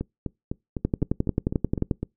two click trains, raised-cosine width 3 ms, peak -15 / -9 dBFS, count 9 / 13, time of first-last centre 0.01-2.03 / 0.85-1.912 s, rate 3.96 / 11.3 Hz, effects noise-tail reverb RT60 0.2 s tail -25 dB re dry

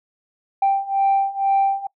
sine beating tone pair, 784 / 786.1 Hz, G5 / G5, 0 / +5 cents, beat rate 2.1 Hz, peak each -19 / -17 dBFS, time 0.62-1.87 s, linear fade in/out 5 ms, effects noise-tail reverb RT60 0.1 s tail -23 dB re dry + tanh soft clip ceiling -11 dBFS

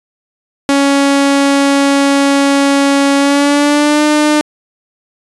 sawtooth tone with pitch glide, 278.9 to 300.6 Hz, C#4 to D4, +11 to +40 cents, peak -4 dBFS, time 0.69-4.41 s, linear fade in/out 0 ms, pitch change +129 cents, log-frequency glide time 3.17-4.05 s, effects resampled to 24000 Hz

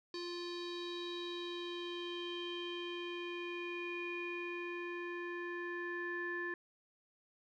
square tone with low-pass filter sweep, 349.2 Hz, F4, in tune, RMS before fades -42 dBFS, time 0.14-6.54 s, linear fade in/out 2 ms, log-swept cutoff 4500 to 1700 Hz, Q 6.7, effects none

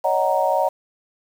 sine chord, D# minor seventh, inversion third, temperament just, 560 / 622.3 / 746.7 / 933.4 Hz, C#5 / D#5 / F#5 / A#5, +18 / 0 / +16 / +2 cents, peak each -22 dBFS, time 0.04-0.69 s, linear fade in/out 10 ms, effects 7-bit

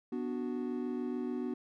triangle chord, B minor, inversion none, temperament equal, 246.9 / 293.7 / 370 Hz, B3 / D4 / F#4, 0 / 0 / 0 cents, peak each -34 / -38 / -37 dBFS, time 0.12-1.54 s, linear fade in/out 5 ms, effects none

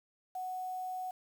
sine tone with quantisation, 740 Hz, F#5, in tune, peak -36 dBFS, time 0.35-1.11 s, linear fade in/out 5 ms, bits 9, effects none

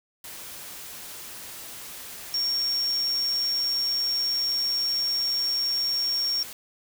sine tone in noise, 5530 Hz, F8, 18 cents flat, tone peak -23 dBFS, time 2.34-6.43 s, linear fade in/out 2 ms, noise white, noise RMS -40 dBFS, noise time 0.24-6.53 s, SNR +14 dB, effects none

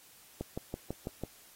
click train, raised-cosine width 2 ms, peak -22 dBFS, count 6, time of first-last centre 0.41-1.236 s, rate 6.05 Hz, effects white hiss -58 dBFS RMS until 1.55 s + AAC 48 kbps

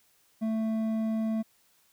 triangle tone with hard clipping, 221.2 Hz, A3, 9 cents sharp, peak -28 dBFS, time 0.41-1.43 s, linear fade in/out 20 ms, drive 10 dB, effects white hiss -66 dBFS RMS until 1.92 s

